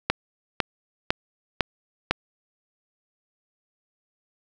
click train, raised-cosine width 0.3 ms, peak -3 dBFS, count 5, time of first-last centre 0.1-2.11 s, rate 1.99 Hz, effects none

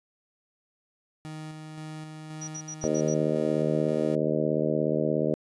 30% pulse tone with tremolo, 155.56 Hz, D#3, in tune, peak -34 dBFS, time 1.25-4.15 s, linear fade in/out 0 ms, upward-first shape square, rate 1.9 Hz, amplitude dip 30%
sine tone bursts, 5820 Hz, F#8, 29 cents flat, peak -35 dBFS, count 6, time 2.41-3.144 s, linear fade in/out 10 ms, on 69 ms, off 64 ms
harmonic tone, 76.9 Hz, D#2, 20 cents flat, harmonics 2 / 3 / 4 / 5 / 6 / 7 / 8, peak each -31 / -31 / -31 / -31 / -31 / -31 / -31 dBFS, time 2.84-5.34 s, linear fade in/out 0 ms
effects resampled to 24000 Hz

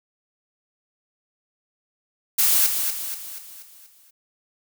blue noise with echo, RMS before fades -18 dBFS, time 2.38-2.67 s, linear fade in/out 10 ms, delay 240 ms, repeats 6, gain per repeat -6 dB, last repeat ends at 4.11 s, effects none

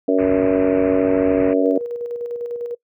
harmonic tone, 93.8 Hz, F#2, 24 cents sharp, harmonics 3 / 4 / 5 / 6 / 7, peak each -17 / -24 / -18 / -22 / -23 dBFS, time 0.08-1.78 s, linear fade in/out 5 ms
pink low-pass noise, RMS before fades -30 dBFS, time 0.18-1.54 s, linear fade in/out 10 ms, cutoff 2600 Hz, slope 96 dB/octave
sine tone with tremolo, 477.4 Hz, A#4, 41 cents sharp, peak -22 dBFS, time 1.61-2.75 s, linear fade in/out 10 ms, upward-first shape square, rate 10 Hz, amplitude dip 40%
effects noise-tail reverb RT60 0.1 s tail -22 dB re dry + high-pass 60 Hz 12 dB/octave

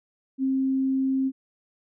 sine tone, 265.9 Hz, C4, 28 cents sharp, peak -21 dBFS, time 0.38-1.32 s, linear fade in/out 50 ms, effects none

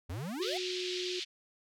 square exponential sweep, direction up, 77.78 to 794 Hz, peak -37 dBFS, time 0.09-0.58 s, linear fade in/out 10 ms
sine tone with pitch glide, 366.7 to 362.5 Hz, F#4 to F#4, -15 to -35 cents, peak -36 dBFS, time 0.39-1.2 s, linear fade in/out 10 ms, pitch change -20 cents, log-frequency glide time 0.53-0.91 s
pink band-pass noise, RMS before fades -39 dBFS, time 0.41-1.25 s, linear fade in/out 20 ms, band 2800 to 4800 Hz, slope 24 dB/octave
effects none

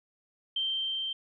sine tone with level ramp, 3136 Hz, G7, in tune, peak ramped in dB -27 to -31 dBFS, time 0.56-1.13 s, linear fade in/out 5 ms, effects none

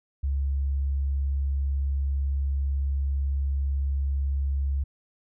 sine tone, 69 Hz, C#2, 7 cents flat, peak -23 dBFS, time 0.23-4.84 s, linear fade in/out 10 ms, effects none

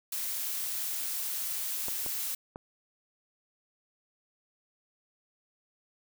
blue noise, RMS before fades -34 dBFS, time 0.12-2.35 s, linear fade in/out 5 ms
clicks, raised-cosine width 1 ms, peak -26 dBFS, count 3, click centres 1.884 / 2.063 / 2.559 s
effects none

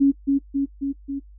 sine tone with echo, 277.2 Hz, C#4, in tune, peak -12 dBFS, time 0-0.12 s, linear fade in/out 20 ms, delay 270 ms, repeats 4, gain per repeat -3 dB, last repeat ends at 1.2 s, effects noise-tail reverb RT60 0.1 s tail -20 dB re dry + added 50 Hz sine -43 dBFS peak until 1.38 s

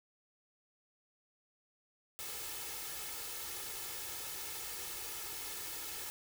white noise with comb filter, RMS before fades -43 dBFS, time 2.19-6.1 s, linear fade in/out 0 ms, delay 2.3 ms, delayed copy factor +0.65, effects none

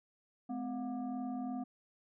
sine tone with frequency modulation, 254.9 Hz, C4, 45 cents flat, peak -36 dBFS, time 0.49-1.64 s, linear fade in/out 10 ms, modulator 467 Hz, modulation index 0.85, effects none

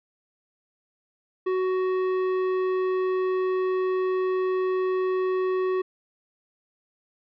sine tone with tanh clipping, 372.3 Hz, F#4, 11 cents sharp, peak -24 dBFS, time 1.46-5.82 s, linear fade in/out 10 ms, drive 12 dB, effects none

